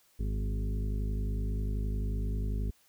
harmonic tone with a mistuned harmonic, 51.91 Hz, G#1, in tune, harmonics 1 / 2 / 3 / 4 / 5 / 7 / 8, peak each -30 / -37 / -44 / -42 / -46 / -51 / -49 dBFS, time 0.19-2.71 s, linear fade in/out 10 ms, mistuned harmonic 2, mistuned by -21 cents, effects white hiss -66 dBFS RMS until 2.88 s

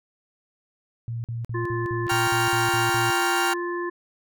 sine tone bursts, 116.54 Hz, A#2, in tune, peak -27 dBFS, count 10, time 1.08-3.103 s, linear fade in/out 0 ms, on 160 ms, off 47 ms
harmonic tone, 349.2 Hz, F4, in tune, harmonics 1 / 3 / 5, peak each -27 / -32 / -34 dBFS, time 1.54-3.9 s, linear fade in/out 10 ms
clicks, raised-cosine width 0.3 ms, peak -24 dBFS, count 2, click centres 2.081 / 3.218 s
30% pulse chord, G half-diminished seventh, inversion none, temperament equal, 784 / 932.3 / 1108.7 / 1396.9 Hz, G5 / Bb5 / Db6 / F6, 0 / 0 / 0 / 0 cents, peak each -23 / -27 / -29 / -23 dBFS, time 2.09-3.54 s, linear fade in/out 10 ms
effects none

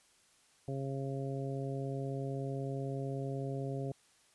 harmonic tone, 136.1 Hz, C#3, 31 cents flat, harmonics 1 / 2 / 3 / 4 / 5, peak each -37 / -43 / -42 / -45 / -47 dBFS, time 0.68-3.92 s, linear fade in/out 2 ms, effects white hiss -67 dBFS RMS until 4.34 s + resampled to 24000 Hz

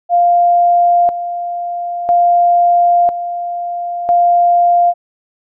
sine tone with tremolo, 698.5 Hz, F5, in tune, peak -7 dBFS, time 0.09-4.94 s, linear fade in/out 50 ms, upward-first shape square, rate 0.5 Hz, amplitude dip 70%, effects none

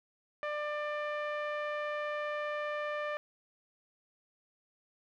sawtooth tone with low-pass filter, 595 Hz, D5, 22 cents sharp, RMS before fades -36 dBFS, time 0.43-3.17 s, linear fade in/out 0 ms, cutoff 2000 Hz, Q 1.7, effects none

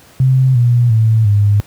sine tone with pitch steps, 130.81 / 120.65 / 111.28 / 102.63 Hz, C3 / B2 / A2 / G#2, 0 / -40 / +20 / -20 cents, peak -7 dBFS, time 0.2-1.6 s, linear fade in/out 0 ms, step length 350 ms, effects pink hiss -44 dBFS RMS until 1.66 s + high-pass 60 Hz 12 dB/octave

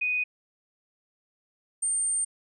sine tone pair in turn, 2489 / 8758 Hz, D#7 / C#9, 0 / -22 cents, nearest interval octave + minor seventh, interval 2178 cents, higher second, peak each -24 / -24 dBFS, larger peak neither, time 0.01-0.24 / 1.82-2.25 s, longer second, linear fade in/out 10 ms, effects none

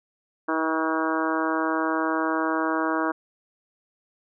harmonic tone, 160 Hz, D#3, 49 cents sharp, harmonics 2 / 3 / 4 / 5 / 6 / 7 / 8 / 9 / 10, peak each -26 / -33 / -31 / -35 / -31 / -30 / -34 / -32 / -35 dBFS, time 0.48-3.12 s, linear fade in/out 10 ms, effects none

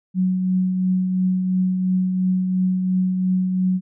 sine tone with tremolo, 185 Hz, F#3, in tune, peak -15 dBFS, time 0.14-3.81 s, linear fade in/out 50 ms, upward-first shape triangle, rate 2.9 Hz, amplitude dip 40%, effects none

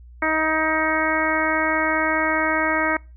harmonic tone, 314.9 Hz, D#4, 21 cents sharp, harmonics 1 / 2 / 3 / 4 / 5 / 6 / 7, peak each -26 / -26 / -26 / -26 / -26 / -26 / -26 dBFS, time 0.22-2.97 s, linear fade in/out 5 ms, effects noise-tail reverb RT60 0.3 s tail -25 dB re dry + added 60 Hz sine -41 dBFS peak until 3.16 s

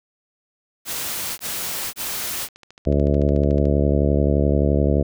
white noise bursts, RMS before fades -27 dBFS, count 3, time 0.85-2.488 s, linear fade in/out 50 ms, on 530 ms, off 24 ms
click train, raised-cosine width 0.2 ms, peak -26 dBFS, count 36, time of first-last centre 1.1-3.655 s, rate 13.7 Hz
harmonic tone, 71.6 Hz, D2, 43 cents flat, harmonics 1 / 2 / 3 / 4 / 5 / 6 / 7 / 8 / 9, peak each -19 / -22 / -24 / -25 / -26 / -27 / -27 / -28 / -29 dBFS, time 2.86-5.03 s, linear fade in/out 10 ms
effects none

